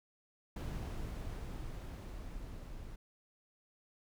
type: noise with level ramp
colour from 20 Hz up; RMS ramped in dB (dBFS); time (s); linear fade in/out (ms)
brown; -39 to -48; 0.56-2.96; 5
effects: none